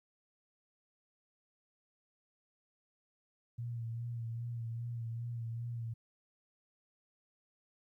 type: tone with vibrato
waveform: sine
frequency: 116.8 Hz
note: A#2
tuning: 4 cents sharp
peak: -37 dBFS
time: 3.58-5.94 s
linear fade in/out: 10 ms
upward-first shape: sine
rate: 2.5 Hz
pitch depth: 37 cents each way
effects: 13-bit